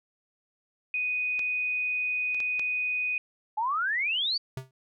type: tone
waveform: sine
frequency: 2489 Hz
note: D#7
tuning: in tune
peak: -26 dBFS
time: 0.94-3.18 s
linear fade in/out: 2 ms
type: clicks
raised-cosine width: 0.2 ms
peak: -23 / -29 / -24 / -21 dBFS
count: 4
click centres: 1.393 / 2.346 / 2.403 / 2.595 s
type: exponential sweep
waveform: sine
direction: up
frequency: 830 to 4699 Hz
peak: -25 dBFS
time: 3.57-4.38 s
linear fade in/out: 10 ms
type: tone with exponential decay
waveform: square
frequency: 131.1 Hz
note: C3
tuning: 4 cents sharp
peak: -30 dBFS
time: 4.57-4.71 s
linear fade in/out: 2 ms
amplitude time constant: 30 ms
effects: none